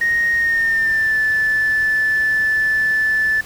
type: tone with pitch glide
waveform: sine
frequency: 1864.7 to 1749.9 Hz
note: A#6 to A6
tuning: 0 to -10 cents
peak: -13 dBFS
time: 0.01-3.41 s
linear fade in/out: 5 ms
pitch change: -110 cents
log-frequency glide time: 0.35-1.19 s
effects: tanh soft clip ceiling -10 dBFS + pink hiss -38 dBFS RMS until 3.45 s